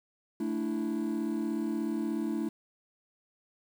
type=chord; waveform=triangle; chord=A suspended fourth; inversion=none; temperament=just; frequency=220 / 293.3 / 330 Hz; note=A3 / D4 / E4; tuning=0 / -2 / +2 cents; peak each=-31 / -32 / -31 dBFS; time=0.4-2.49 s; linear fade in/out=5 ms; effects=tanh soft clip ceiling -21 dBFS + 9-bit